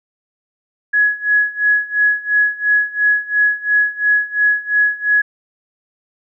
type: tone with tremolo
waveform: sine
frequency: 1681 Hz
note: G#6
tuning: 20 cents sharp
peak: -9 dBFS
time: 0.93-5.22 s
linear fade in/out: 10 ms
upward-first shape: sine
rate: 2.9 Hz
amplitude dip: 90%
effects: none